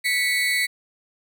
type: tone pair together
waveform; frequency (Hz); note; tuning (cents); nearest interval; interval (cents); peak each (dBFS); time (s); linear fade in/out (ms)
35% pulse; 1974 / 2216; B6 / C#7; -1 / -1; major second; 200; -21; 0.04-0.67; 20
effects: none